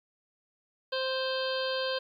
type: harmonic tone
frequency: 523.3 Hz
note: C5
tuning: in tune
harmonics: 1 / 2 / 3 / 5 / 6 / 7 / 8 / 9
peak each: -31 / -39 / -37 / -43 / -38 / -43 / -40 / -42 dBFS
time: 0.92-1.99 s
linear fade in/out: 10 ms
effects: 11-bit